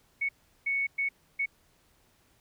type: tone bursts at uneven times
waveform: sine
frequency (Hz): 2217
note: C#7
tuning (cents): 0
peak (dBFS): -26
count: 4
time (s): 0.21-0.29 / 0.66-0.87 / 0.98-1.09 / 1.39-1.46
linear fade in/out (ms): 10
effects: pink hiss -66 dBFS RMS until 2.4 s